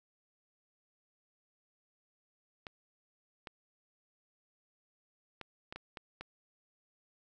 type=clicks; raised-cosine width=0.3 ms; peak=-27 dBFS; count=7; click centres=2.668 / 3.472 / 5.413 / 5.725 / 5.76 / 5.972 / 6.21 s; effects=none